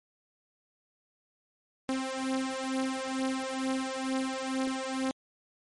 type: beating tone pair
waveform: sawtooth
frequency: 262.3 / 264.5 Hz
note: C4 / C4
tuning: +4 / +19 cents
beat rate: 2.2 Hz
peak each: -29 dBFS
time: 1.89-5.11 s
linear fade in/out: 0 ms
effects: MP3 48 kbps